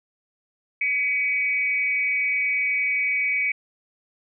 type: tone with amplitude modulation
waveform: sine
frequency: 2262 Hz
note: C#7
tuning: 34 cents sharp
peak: -17 dBFS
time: 0.81-3.52 s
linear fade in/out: 5 ms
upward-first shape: sine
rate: 251 Hz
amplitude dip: 70%
effects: none